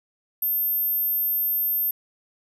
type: tone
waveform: sine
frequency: 13290 Hz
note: G#9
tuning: in tune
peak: -19 dBFS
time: 0.42-1.91 s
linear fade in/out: 5 ms
effects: tanh soft clip ceiling -19 dBFS